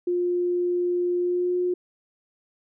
sine tone with pitch glide, 354 to 358.7 Hz, F4 to F4, +23 to +46 cents, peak -21 dBFS, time 0.07-1.74 s, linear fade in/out 5 ms, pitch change +23 cents, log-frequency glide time 1.19-1.56 s, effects none

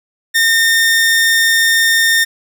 sawtooth tone, 1822 Hz, A#6, 40 cents flat, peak -6 dBFS, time 0.34-2.25 s, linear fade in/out 20 ms, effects none

